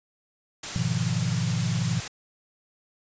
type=noise; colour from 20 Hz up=white; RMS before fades=-33 dBFS; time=0.63-2.08 s; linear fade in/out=5 ms
type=chord; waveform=sine; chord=F half-diminished seventh; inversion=first; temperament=equal; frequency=103.83 / 123.47 / 155.56 / 174.61 Hz; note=Ab2 / Cb3 / Eb3 / F3; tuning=0 / 0 / 0 / 0 cents; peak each=-31 / -27 / -30 / -29 dBFS; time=0.76-2 s; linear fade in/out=0 ms
effects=resampled to 16000 Hz